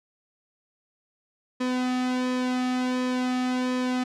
sawtooth tone with flanger, 252.5 Hz, B3, 39 cents sharp, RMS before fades -26 dBFS, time 1.6-4.04 s, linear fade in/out 10 ms, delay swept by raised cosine 1.4 to 1.92 ms, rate 1.4 Hz, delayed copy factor -0.75, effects low-pass 6000 Hz 12 dB/octave

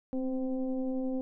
sine tone with frequency modulation, 261.6 Hz, C4, in tune, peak -29 dBFS, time 0.13-1.21 s, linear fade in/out 0 ms, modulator 256 Hz, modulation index 0.88, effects none

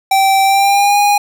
square tone with pitch glide, 777 to 819.4 Hz, G5 to G#5, -16 to -24 cents, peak -9 dBFS, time 0.11-1.18 s, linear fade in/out 5 ms, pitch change +92 cents, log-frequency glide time 0.43-0.98 s, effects none

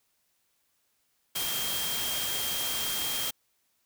sine tone in noise, 3208 Hz, G7, 39 cents sharp, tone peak -34 dBFS, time 1.35-3.31 s, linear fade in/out 10 ms, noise white, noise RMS -32 dBFS, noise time 1.35-3.31 s, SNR -5 dB, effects white hiss -73 dBFS RMS until 3.85 s

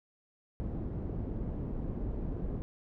pink low-pass noise, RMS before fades -36 dBFS, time 0.6-2.62 s, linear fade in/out 0 ms, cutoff 340 Hz, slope 12 dB/octave, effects none

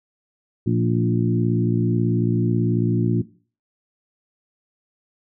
harmonic tone with a mistuned harmonic, 58.27 Hz, A#1, in tune, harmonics 2 / 3 / 4 / 5 / 6, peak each -21 / -23 / -24 / -25 / -26 dBFS, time 0.66-3.22 s, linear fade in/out 10 ms, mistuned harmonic 4, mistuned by -28 cents, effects noise-tail reverb RT60 0.4 s tail -18 dB re dry

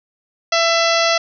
harmonic tone with a mistuned harmonic, 668 Hz, E5, 23 cents sharp, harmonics 1 / 2 / 3 / 4 / 5 / 6 / 7 / 8 / 9, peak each -17 / -20 / -22 / -23 / -24 / -25 / -25 / -26 / -27 dBFS, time 0.52-1.18 s, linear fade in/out 5 ms, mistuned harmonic 6, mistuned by +41 cents, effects none

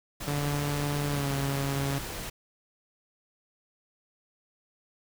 pink noise, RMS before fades -37 dBFS, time 0.2-2.3 s, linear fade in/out 10 ms
sawtooth tone with pitch glide, 144.7 to 138.57 Hz, D3 to C#3, -25 to 0 cents, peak -24 dBFS, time 0.27-1.99 s, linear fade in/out 10 ms, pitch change -75 cents, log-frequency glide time 1.09-1.3 s
effects none

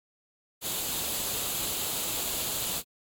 white noise with comb filter, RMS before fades -31 dBFS, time 0.61-2.83 s, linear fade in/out 50 ms, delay 0.27 ms, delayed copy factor +0.5, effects AAC 64 kbps

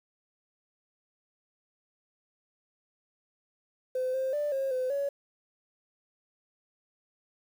sine tone with pitch steps, 512 / 526 / 589 / 539 / 511 / 562 Hz, C5 / C5 / D5 / C#5 / C5 / C#5, -38 / +9 / +5 / -49 / -41 / +24 cents, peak -26 dBFS, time 3.95-5.09 s, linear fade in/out 5 ms, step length 190 ms, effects tanh soft clip ceiling -24 dBFS + 9-bit

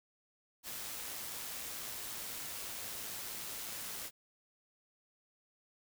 white noise with amplitude modulation, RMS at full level -42 dBFS, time 0.63-4.11 s, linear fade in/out 50 ms, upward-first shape sine, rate 109 Hz, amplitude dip 25%, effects none

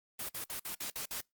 white noise bursts, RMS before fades -39 dBFS, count 7, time 0.19-1.208 s, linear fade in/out 5 ms, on 100 ms, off 53 ms, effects noise-tail reverb RT60 0.2 s tail -26 dB re dry + Opus 24 kbps

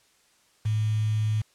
sine tone with quantisation, 108 Hz, A2, 32 cents flat, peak -22 dBFS, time 0.65-1.42 s, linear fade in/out 10 ms, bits 7, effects white hiss -63 dBFS RMS until 1.54 s + low-pass 9000 Hz 12 dB/octave

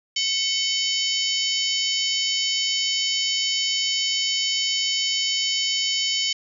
harmonic tone with a mistuned harmonic, 761 Hz, F#5, 48 cents sharp, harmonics 3 / 4 / 5 / 6 / 7 / 8 / 9, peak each -30 / -24 / -36 / -29 / -28 / -36 / -31 dBFS, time 0.16-6.33 s, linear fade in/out 5 ms, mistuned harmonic 3, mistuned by -63 cents, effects none

